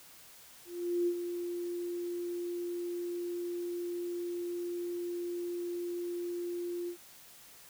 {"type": "tone with ADSR envelope", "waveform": "sine", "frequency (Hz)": 349.2, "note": "F4", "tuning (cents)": 0, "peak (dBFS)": -26, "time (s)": [0.65, 6.97], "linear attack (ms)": 420, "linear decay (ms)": 70, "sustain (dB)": -8, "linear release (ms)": 88, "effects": ["white hiss -55 dBFS RMS until 7.69 s"]}